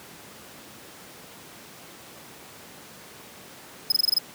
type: tone bursts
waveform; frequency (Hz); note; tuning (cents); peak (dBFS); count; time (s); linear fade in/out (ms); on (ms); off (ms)
45% pulse; 5080; D#8; +35; -17; 7; 3.9-4.185; 5; 21; 23
effects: pink hiss -45 dBFS RMS until 4.34 s + high-pass 150 Hz 12 dB/octave